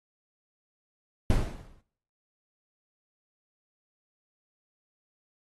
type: noise with exponential decay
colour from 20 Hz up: brown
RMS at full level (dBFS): -21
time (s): 1.3-1.81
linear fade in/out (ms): 2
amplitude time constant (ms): 110
effects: noise-tail reverb RT60 0.6 s tail -18 dB re dry + AAC 32 kbps